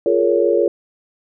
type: chord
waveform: sine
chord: Bb minor seventh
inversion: second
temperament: just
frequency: 349.6 / 419.5 / 466.2 / 559.4 Hz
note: F4 / Ab4 / Bb4 / Db5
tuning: +2 / +17 / 0 / +16 cents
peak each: -18 dBFS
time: 0.06-0.68 s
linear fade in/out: 2 ms
effects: none